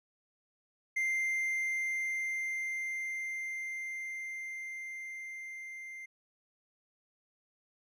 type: tone with level ramp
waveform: triangle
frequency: 2093 Hz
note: C7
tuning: in tune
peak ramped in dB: -27 to -41 dBFS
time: 0.96-6.06 s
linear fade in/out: 10 ms
effects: none